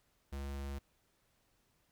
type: tone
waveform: square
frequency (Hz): 69.4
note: C#2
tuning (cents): +3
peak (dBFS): -40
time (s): 0.32-0.79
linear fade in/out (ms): 10
effects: pink hiss -75 dBFS RMS until 1.91 s